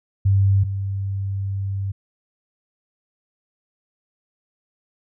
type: tone pair in turn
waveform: sine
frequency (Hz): 98 / 98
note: G2 / G2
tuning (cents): 0 / 0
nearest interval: unison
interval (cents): 0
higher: neither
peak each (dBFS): -13 / -22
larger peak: first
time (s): 0.25-0.64 / 0.64-1.92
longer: second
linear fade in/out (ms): 10
effects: none